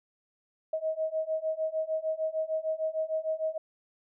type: beating tone pair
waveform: sine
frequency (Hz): 630 / 636.6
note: D#5 / D#5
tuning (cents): +21 / +39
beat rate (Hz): 6.6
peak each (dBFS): -32 / -31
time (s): 0.73-3.58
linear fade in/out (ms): 5
effects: none